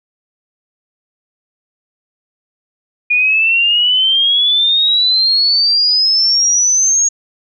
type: exponential sweep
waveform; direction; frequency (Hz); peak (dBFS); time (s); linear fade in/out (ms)
sine; up; 2435 to 6645; -9; 3.1-7.09; 10
effects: none